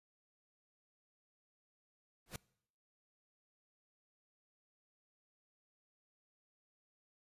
pink noise with exponential growth, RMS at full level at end -39 dBFS, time 2.26-2.36 s, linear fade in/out 2 ms, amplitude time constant 21 ms, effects noise-tail reverb RT60 0.7 s tail -24 dB re dry + resampled to 32000 Hz

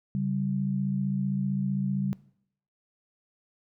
sine tone pair together, 138.59 / 194.08 Hz, C#3 / G3, 0 / -17 cents, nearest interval tritone, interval 583 cents, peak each -29 / -28 dBFS, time 0.15-2.13 s, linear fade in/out 0 ms, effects noise-tail reverb RT60 0.7 s tail -21 dB re dry

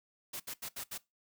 white noise bursts at uneven times, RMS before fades -41 dBFS, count 5, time 0.33-0.4 / 0.47-0.54 / 0.62-0.69 / 0.76-0.84 / 0.91-0.98 s, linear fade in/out 10 ms, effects noise-tail reverb RT60 0.2 s tail -20 dB re dry

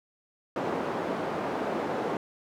white band-pass noise, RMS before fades -31 dBFS, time 0.56-2.17 s, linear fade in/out 2 ms, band 220 to 670 Hz, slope 12 dB/octave, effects none

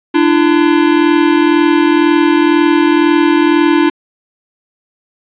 square tone pair together, 296.9 / 338.9 Hz, D4 / E4, +19 / +48 cents, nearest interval major second, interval 229 cents, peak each -11 dBFS, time 0.14-3.9 s, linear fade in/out 10 ms, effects resampled to 8000 Hz + 7-bit

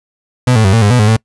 35% pulse tone with pitch steps, 125.6 / 110.1 / 95.7 / 113.7 / 102.5 / 123.8 / 105.8 / 111.2 Hz, B2 / A2 / G2 / A#2 / G#2 / B2 / G#2 / A2, +30 / +2 / -41 / -43 / -22 / +5 / +33 / +19 cents, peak -5 dBFS, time 0.47-1.166 s, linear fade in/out 5 ms, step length 87 ms, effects noise-tail reverb RT60 0.1 s tail -25 dB re dry + resampled to 24000 Hz

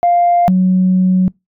sine tone pair in turn, 698.5 / 185.01 Hz, F5 / F#3, 0 / 0 cents, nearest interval octave + major seventh, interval 2300 cents, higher first, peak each -7 dBFS, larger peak neither, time 0.03-0.48 / 0.48-1.28 s, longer second, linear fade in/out 0 ms, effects noise-tail reverb RT60 0.2 s tail -26 dB re dry + tanh soft clip ceiling -4 dBFS

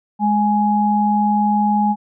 sine tone pair together, 208.7 / 834.8 Hz, G#3 / G#5, +9 / +9 cents, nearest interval 2 octaves, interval 2400 cents, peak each -16 dBFS, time 0.19-1.96 s, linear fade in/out 50 ms, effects none

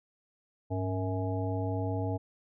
harmonic tone with a mistuned harmonic, 92.8 Hz, F#2, 6 cents sharp, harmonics 1 / 3 / 5 / 7 / 9, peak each -31 / -36 / -38 / -39 / -41 dBFS, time 0.7-2.18 s, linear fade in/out 20 ms, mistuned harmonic 1, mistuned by +150 cents, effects none

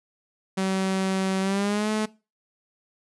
sawtooth tone with pitch glide, 190.6 to 215.2 Hz, G3 to A3, -48 to -38 cents, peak -19 dBFS, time 0.57-2.06 s, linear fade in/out 10 ms, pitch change +210 cents, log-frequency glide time 1.41-1.9 s, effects noise-tail reverb RT60 0.3 s tail -21 dB re dry + resampled to 24000 Hz

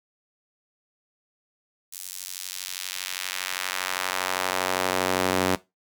sawtooth tone with high-pass filter sweep, 92.5 Hz, F#2, in tune, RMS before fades -28 dBFS, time 1.92-5.56 s, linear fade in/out 10 ms, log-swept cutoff 8000 to 270 Hz, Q 0.79, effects noise-tail reverb RT60 0.2 s tail -18 dB re dry

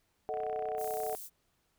sine chord, D# diminished, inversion second, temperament equal, 440 / 622.3 / 740 Hz, A4 / D#5 / F#5, 0 / 0 / 0 cents, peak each -37 / -39 / -36 dBFS, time 0.29-1.15 s, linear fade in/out 0 ms
click train, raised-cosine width 0.5 ms, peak -33 dBFS, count 26, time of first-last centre 0.34-1.129 s, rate 31.7 Hz
white high-pass noise, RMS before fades -45 dBFS, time 0.77-1.3 s, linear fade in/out 50 ms, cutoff 8200 Hz, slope 12 dB/octave
effects pink hiss -75 dBFS RMS until 1.78 s

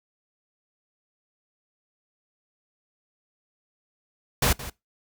pink noise with echo, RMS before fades -21 dBFS, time 4.42-4.53 s, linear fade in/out 5 ms, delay 170 ms, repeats 1, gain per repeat -15 dB, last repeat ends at 4.7 s, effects noise-tail reverb RT60 0.2 s tail -22 dB re dry

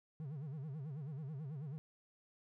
triangle tone with vibrato, 145 Hz, D3, 22 cents flat, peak -40 dBFS, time 0.2-1.78 s, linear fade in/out 0 ms, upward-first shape sine, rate 9.2 Hz, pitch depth 190 cents each way, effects none

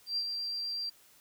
sine tone with ADSR envelope, 4723 Hz, D8, 9 cents sharp, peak -28 dBFS, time 0.06-0.9 s, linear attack 110 ms, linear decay 64 ms, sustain -5 dB, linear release 11 ms, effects white hiss -61 dBFS RMS until 1.2 s

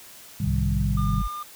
sine chord, Ab major seventh, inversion none, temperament equal with one note detuned, 103.83 / 130.81 / 152.54 / 196 Hz, Ab2 / C3 / Eb3 / G3, 0 / 0 / -34 / 0 cents, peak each -28 dBFS, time 0.4-1.22 s, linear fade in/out 5 ms
sine linear sweep, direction down, 68 to 46.41 Hz, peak -24 dBFS, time 0.46-1.28 s, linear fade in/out 10 ms
triangle tone, 1205 Hz, D6, 44 cents sharp, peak -29 dBFS, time 0.97-1.43 s, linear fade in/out 5 ms
effects white hiss -46 dBFS RMS until 1.55 s

